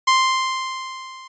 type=tone with level ramp; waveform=sawtooth; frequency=1046.5 Hz; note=C6; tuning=in tune; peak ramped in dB=-8 to -34 dBFS; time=0.07-1.28 s; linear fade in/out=10 ms; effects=resampled to 16000 Hz